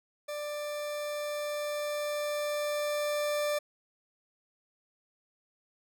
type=tone with level ramp; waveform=40% pulse; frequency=591 Hz; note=D5; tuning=11 cents sharp; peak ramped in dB=-34 to -27 dBFS; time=0.28-3.59 s; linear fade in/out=10 ms; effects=none